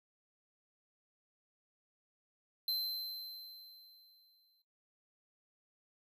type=tone with exponential decay; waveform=square; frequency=4094 Hz; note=C8; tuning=38 cents flat; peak=-32 dBFS; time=2.68-4.62 s; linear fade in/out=2 ms; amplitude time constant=420 ms; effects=noise-tail reverb RT60 1.0 s tail -25 dB re dry